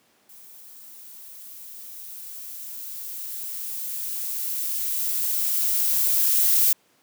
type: noise with level ramp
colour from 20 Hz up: violet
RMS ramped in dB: -47 to -18 dBFS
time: 0.29-6.73 s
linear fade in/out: 5 ms
effects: pink hiss -62 dBFS RMS until 7.02 s + high-pass 200 Hz 12 dB/octave